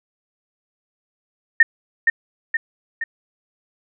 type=tone with echo; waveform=sine; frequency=1827 Hz; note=A#6; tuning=35 cents flat; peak=-6 dBFS; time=1.6-1.63 s; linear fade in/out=5 ms; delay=470 ms; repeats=3; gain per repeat=-5 dB; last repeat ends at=3.04 s; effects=none